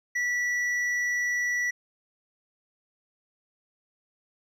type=tone with hard clipping; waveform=triangle; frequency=1950 Hz; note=B6; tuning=23 cents flat; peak=-26 dBFS; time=0.15-1.71 s; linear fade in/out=10 ms; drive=8 dB; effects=none